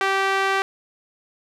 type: tone with band-pass filter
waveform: sawtooth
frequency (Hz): 388.5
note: G4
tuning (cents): -16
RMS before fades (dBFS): -21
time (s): 0.01-0.62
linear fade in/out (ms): 0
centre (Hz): 1600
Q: 0.99
effects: none